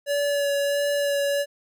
square tone with vibrato, 570 Hz, C#5, 48 cents sharp, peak -22 dBFS, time 0.06-1.46 s, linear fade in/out 50 ms, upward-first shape sine, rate 1.5 Hz, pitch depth 14 cents each way, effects none

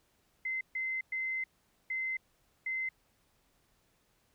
sine tone bursts at uneven times, 2064 Hz, C7, 24 cents flat, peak -32 dBFS, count 5, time 0.45-0.61 / 0.75-1.01 / 1.12-1.44 / 1.9-2.17 / 2.66-2.89 s, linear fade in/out 5 ms, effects pink hiss -72 dBFS RMS until 4.34 s

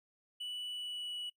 triangle tone with pitch glide, 2960 to 2941 Hz, F#7 to F#7, 0 to -11 cents, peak -37 dBFS, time 0.4-1.3 s, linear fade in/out 10 ms, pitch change -11 cents, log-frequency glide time 0.7-1.16 s, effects noise-tail reverb RT60 0.1 s tail -22 dB re dry

